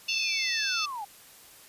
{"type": "harmonic tone", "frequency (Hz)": 880, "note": "A5", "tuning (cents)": 0, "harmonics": [3, 4, 5, 6, 7], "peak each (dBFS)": [-31, -35, -33, -34, -37], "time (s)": [0.08, 0.86], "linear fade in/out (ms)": 10}
{"type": "linear sweep", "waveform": "sine", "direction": "down", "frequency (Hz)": [2834, 781], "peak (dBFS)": -33, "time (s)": [0.08, 1.05], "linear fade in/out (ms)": 10}
{"effects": ["white hiss -52 dBFS RMS until 1.68 s", "resampled to 32000 Hz"]}